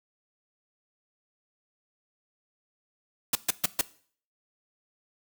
white noise bursts, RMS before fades -23 dBFS, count 4, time 3.33-3.812 s, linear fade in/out 5 ms, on 23 ms, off 130 ms, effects noise-tail reverb RT60 0.5 s tail -19 dB re dry

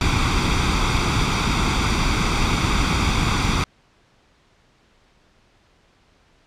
pink noise with comb filter, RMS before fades -19 dBFS, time 0.01-3.64 s, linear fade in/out 2 ms, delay 0.85 ms, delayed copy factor +0.65, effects pink hiss -58 dBFS RMS until 6.46 s + low-pass 5000 Hz 12 dB/octave

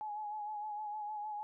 sine tone with vibrato, 843 Hz, G#5, 26 cents sharp, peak -38 dBFS, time 0.01-1.43 s, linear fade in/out 0 ms, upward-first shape sine, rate 6.5 Hz, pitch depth 37 cents each way, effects none

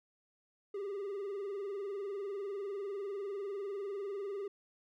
triangle tone with vibrato, 399 Hz, G4, 31 cents sharp, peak -35 dBFS, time 0.74-4.48 s, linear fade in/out 5 ms, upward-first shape sine, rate 20 Hz, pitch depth 74 cents each way, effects none

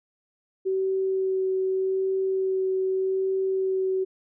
sine tone with vibrato, 380 Hz, F#4, 46 cents sharp, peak -22 dBFS, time 0.65-4.05 s, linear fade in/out 20 ms, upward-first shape sine, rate 0.83 Hz, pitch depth 10 cents each way, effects none

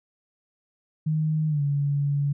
sine tone with pitch glide, 155.56 to 142.65 Hz, D#3 to C#3, 0 to +50 cents, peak -21 dBFS, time 1.06-2.33 s, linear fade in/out 10 ms, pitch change -150 cents, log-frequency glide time 1.48-1.62 s, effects none

